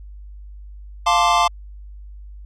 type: chord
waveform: square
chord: D minor seventh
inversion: first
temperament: equal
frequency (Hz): 698.5 / 880 / 1046.5 / 1174.7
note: F5 / A5 / C6 / D6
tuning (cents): 0 / 0 / 0 / 0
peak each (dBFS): -20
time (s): 1.06-1.48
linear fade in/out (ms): 10
effects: added 50 Hz sine -35 dBFS peak until 2.45 s + low-pass 6000 Hz 12 dB/octave